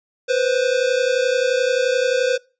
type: tone pair together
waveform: square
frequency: 491.8 / 523.3 Hz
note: B4 / C5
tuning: -7 / 0 cents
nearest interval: minor second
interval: 107 cents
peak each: -20 dBFS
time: 0.28-2.38 s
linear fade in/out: 20 ms
effects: noise-tail reverb RT60 0.3 s tail -23 dB re dry + resampled to 16000 Hz